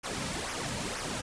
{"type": "noise with flanger", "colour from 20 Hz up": "pink", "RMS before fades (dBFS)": -35, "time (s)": [0.03, 1.22], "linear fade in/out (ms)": 20, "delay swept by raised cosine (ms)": [0.24, 2.84], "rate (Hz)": 2.1, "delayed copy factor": -0.65, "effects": ["resampled to 22050 Hz"]}